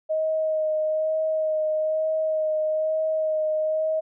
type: tone with vibrato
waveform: sine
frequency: 626 Hz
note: D#5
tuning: 10 cents sharp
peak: -21 dBFS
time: 0.09-4.01 s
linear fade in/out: 20 ms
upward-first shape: sine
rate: 1.1 Hz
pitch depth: 16 cents each way
effects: none